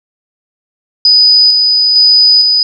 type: tone with tremolo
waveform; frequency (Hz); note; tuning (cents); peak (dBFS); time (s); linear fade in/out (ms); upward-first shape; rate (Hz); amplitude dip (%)
sine; 4978; D#8; 0; -3; 1.05-2.63; 2; square; 1.1; 30
effects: none